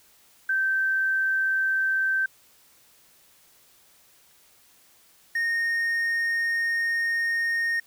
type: tone pair in turn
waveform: sine / triangle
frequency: 1554 / 1848 Hz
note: G6 / A#6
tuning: -16 / -16 cents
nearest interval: minor third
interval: 300 cents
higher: second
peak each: -21 dBFS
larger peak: neither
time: 0.49-2.26 / 5.35-7.8 s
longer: second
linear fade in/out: 5 ms
effects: white hiss -58 dBFS RMS until 7.86 s